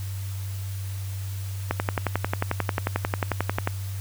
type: click train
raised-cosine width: 0.5 ms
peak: -8 dBFS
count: 23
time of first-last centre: 1.71-3.674 s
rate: 11.2 Hz
effects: added 97 Hz sine -29 dBFS peak until 4 s + white hiss -44 dBFS RMS until 4 s